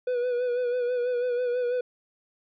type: tone with vibrato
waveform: triangle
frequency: 491.6 Hz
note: B4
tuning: 8 cents flat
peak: -22 dBFS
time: 0.07-1.81 s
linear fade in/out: 5 ms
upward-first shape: sine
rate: 6.1 Hz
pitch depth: 40 cents each way
effects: resampled to 11025 Hz